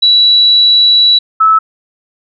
sine tone pair in turn, 3928 / 1304.4 Hz, B7 / E6, -10 / -19 cents, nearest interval octave + perfect fifth, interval 1909 cents, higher first, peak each -4 dBFS, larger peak neither, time 0.02-1.19 / 1.4-1.59 s, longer first, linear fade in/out 10 ms, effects none

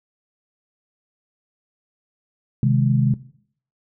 sine chord, Ab major, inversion first, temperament equal, 130.81 / 155.56 / 207.7 Hz, C3 / Eb3 / Ab3, 0 / 0 / 0 cents, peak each -16 / -22 / -21 dBFS, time 2.63-3.14 s, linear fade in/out 2 ms, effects noise-tail reverb RT60 0.6 s tail -18 dB re dry

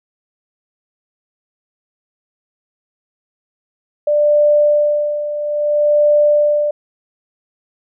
sine tone with tremolo, 592 Hz, D5, 14 cents sharp, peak -8 dBFS, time 4.07-6.71 s, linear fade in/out 5 ms, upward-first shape sine, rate 0.6 Hz, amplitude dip 70%, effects none

